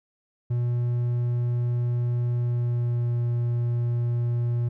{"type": "tone with pitch glide", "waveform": "triangle", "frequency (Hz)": [120.8, 119.48], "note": ["B2", "A#2"], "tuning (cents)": [-38, 43], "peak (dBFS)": -20, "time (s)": [0.5, 4.69], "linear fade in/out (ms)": 10, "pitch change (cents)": -19, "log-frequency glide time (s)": [2.34, 3.22], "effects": []}